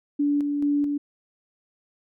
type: tone with tremolo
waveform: sine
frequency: 288.9 Hz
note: D4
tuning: 28 cents flat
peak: -19 dBFS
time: 0.19-0.98 s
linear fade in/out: 10 ms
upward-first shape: square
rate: 2.3 Hz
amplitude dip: 35%
effects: none